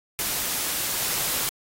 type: noise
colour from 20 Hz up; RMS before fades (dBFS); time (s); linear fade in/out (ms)
white; -26; 0.19-1.49; 0
effects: AAC 48 kbps